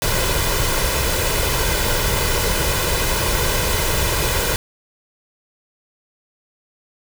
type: noise with comb filter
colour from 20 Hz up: pink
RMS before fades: -19 dBFS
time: 0.02-4.56 s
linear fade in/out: 0 ms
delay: 2 ms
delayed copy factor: +0.6
effects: none